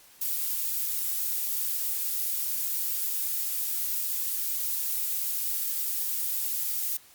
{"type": "noise", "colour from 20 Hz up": "violet", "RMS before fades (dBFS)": -29, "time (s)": [0.21, 6.97], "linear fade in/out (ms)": 5, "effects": ["white hiss -55 dBFS RMS until 7.14 s", "Opus 48 kbps"]}